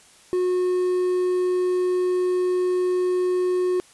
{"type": "tone with quantisation", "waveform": "triangle", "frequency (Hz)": 363.6, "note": "F#4", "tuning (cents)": -30, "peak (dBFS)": -17, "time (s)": [0.33, 3.8], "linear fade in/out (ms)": 0, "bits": 7, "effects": ["white hiss -52 dBFS RMS until 3.93 s", "resampled to 24000 Hz"]}